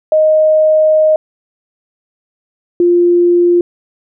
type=tone pair in turn; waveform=sine; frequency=622.3 / 349.3 Hz; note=D#5 / F4; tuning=0 / 0 cents; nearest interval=minor seventh; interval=1000 cents; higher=first; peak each=-6 dBFS; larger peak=neither; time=0.12-1.16 / 2.8-3.61 s; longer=first; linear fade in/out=2 ms; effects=none